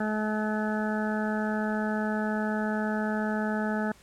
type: harmonic tone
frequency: 214.3 Hz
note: A3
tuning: 45 cents flat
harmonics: 1 / 2 / 3 / 4 / 6 / 7 / 8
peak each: -28 / -36 / -35 / -36 / -41 / -37 / -39 dBFS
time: 0-3.92 s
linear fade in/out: 5 ms
effects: pink hiss -56 dBFS RMS until 4.02 s + low-pass 11000 Hz 12 dB/octave